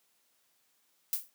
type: noise with exponential decay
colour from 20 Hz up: violet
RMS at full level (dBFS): -27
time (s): 1.13-1.3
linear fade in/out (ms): 1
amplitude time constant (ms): 35
effects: white hiss -72 dBFS RMS until 1.34 s + high-pass 150 Hz 12 dB/octave